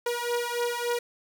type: beating tone pair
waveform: sawtooth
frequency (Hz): 477.4 / 480.9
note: A#4 / B4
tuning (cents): +41 / -46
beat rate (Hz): 3.5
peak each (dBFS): -26 / -26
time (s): 0.06-0.99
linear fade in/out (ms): 5
effects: none